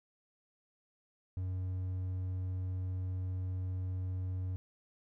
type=tone; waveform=triangle; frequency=92.5 Hz; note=F#2; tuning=in tune; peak=-32 dBFS; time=1.37-4.56 s; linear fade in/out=0 ms; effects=none